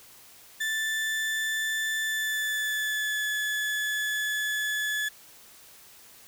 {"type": "tone with pitch glide", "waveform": "35% pulse", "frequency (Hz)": [1762, 1715.8], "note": ["A6", "A6"], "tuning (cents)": [2, -44], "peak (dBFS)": -25, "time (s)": [0.6, 5.09], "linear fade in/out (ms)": 10, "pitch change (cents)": -46, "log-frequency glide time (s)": [2.03, 3.26], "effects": ["white hiss -52 dBFS RMS until 6.27 s"]}